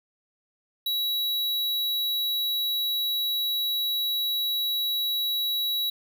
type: tone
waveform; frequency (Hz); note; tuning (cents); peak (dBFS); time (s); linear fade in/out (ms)
square; 3900; B7; -23; -25; 0.86-5.9; 5
effects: none